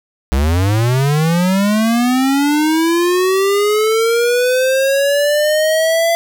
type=linear sweep; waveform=square; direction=up; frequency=62.7 to 677 Hz; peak=-12 dBFS; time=0.32-6.15 s; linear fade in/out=0 ms; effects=none